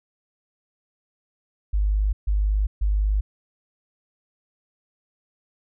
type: tone bursts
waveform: sine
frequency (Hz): 50.9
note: G#1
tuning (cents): -34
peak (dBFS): -18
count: 3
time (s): 1.73-3.21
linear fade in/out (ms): 10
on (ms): 400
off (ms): 140
effects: none